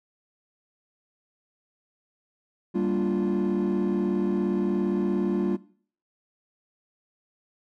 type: chord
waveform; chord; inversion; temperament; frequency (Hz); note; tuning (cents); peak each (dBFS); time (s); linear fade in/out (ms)
triangle; G minor seventh; none; equal; 196 / 233.1 / 293.7 / 349.2; G3 / Bb3 / D4 / F4; 0 / 0 / 0 / 0; -24 / -27 / -28 / -24; 2.74-5.57; 20
effects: noise-tail reverb RT60 0.5 s tail -20 dB re dry + tanh soft clip ceiling -16 dBFS